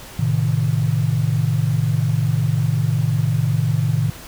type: chord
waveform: sine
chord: A diminished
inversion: none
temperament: equal with one note detuned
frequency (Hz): 110 / 129.98 / 155.56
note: A2 / C3 / Eb3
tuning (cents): 0 / -11 / 0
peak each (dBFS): -20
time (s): 0.19-4.1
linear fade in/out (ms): 5
effects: pink hiss -38 dBFS RMS until 4.27 s